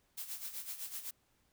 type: noise with tremolo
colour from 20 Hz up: blue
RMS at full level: -41 dBFS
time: 0.17-1.11 s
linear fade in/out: 10 ms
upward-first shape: sine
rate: 7.9 Hz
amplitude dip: 70%
effects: pink hiss -74 dBFS RMS until 1.52 s